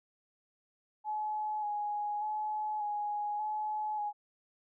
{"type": "tone with vibrato", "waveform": "sine", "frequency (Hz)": 842, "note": "G#5", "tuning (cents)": 24, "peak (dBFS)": -32, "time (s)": [1.04, 4.13], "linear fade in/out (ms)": 50, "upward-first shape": "square", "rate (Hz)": 0.85, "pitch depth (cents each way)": 21, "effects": []}